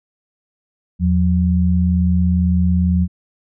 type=tone pair together; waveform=sine; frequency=82.1 / 180 Hz; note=E2 / F#3; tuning=-6 / -47 cents; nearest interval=octave + major second; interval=1359 cents; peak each=-15 dBFS; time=0.99-3.08 s; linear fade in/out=50 ms; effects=none